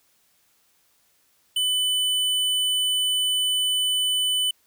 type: tone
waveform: square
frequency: 3000 Hz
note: F#7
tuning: 23 cents sharp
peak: -21 dBFS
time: 1.56-4.51 s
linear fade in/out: 5 ms
effects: white hiss -64 dBFS RMS until 4.66 s